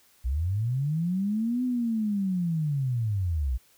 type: linear two-way sweep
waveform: sine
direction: up then down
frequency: 57.3 to 254.6 to 57.3 Hz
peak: -24 dBFS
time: 0.24-3.58 s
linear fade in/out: 20 ms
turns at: 1.64 s
effects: white hiss -61 dBFS RMS until 3.77 s